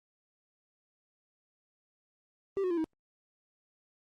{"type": "tone with pitch steps", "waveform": "triangle", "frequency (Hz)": [392, 365.7, 341.3, 318.4], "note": ["G4", "F#4", "F4", "D#4"], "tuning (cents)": [0, -20, -40, 40], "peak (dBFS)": -26, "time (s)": [2.57, 2.842], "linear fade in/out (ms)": 0, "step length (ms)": 68, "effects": ["Opus 24 kbps"]}